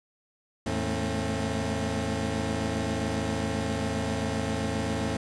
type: tone cluster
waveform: 20% pulse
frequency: 80.6 / 107.6 / 222.7 / 269.8 Hz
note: E2 / A2 / A3 / C#4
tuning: -38 / -38 / +21 / -47 cents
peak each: -28 dBFS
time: 0.66-5.17 s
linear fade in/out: 5 ms
effects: resampled to 22050 Hz + 9-bit